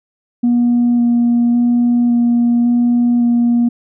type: tone with vibrato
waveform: sine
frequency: 239.2 Hz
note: A#3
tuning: 45 cents sharp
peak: -8 dBFS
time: 0.43-3.69 s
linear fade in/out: 10 ms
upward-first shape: square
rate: 0.9 Hz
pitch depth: 9 cents each way
effects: tanh soft clip ceiling -7 dBFS